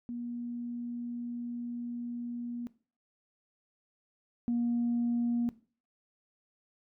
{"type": "tone pair in turn", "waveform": "sine", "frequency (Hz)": [239.4, 237.7], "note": ["A#3", "A#3"], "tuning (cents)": [46, 34], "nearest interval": "unison", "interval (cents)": 12, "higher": "first", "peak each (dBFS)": [-35, -26], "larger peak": "second", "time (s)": [[0.09, 2.67], [4.48, 5.49]], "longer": "first", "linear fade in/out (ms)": 0, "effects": ["noise-tail reverb RT60 0.4 s tail -18 dB re dry", "tanh soft clip ceiling -23 dBFS"]}